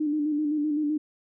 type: tone with vibrato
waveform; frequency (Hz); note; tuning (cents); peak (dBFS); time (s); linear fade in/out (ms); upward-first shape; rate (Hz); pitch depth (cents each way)
sine; 299.7; D4; +35; -23; 0-0.98; 10; square; 7.8; 39
effects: none